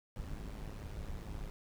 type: noise with amplitude modulation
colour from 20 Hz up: brown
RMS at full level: -40 dBFS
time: 0.16-1.5 s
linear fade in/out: 0 ms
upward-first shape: sine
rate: 105 Hz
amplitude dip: 65%
effects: none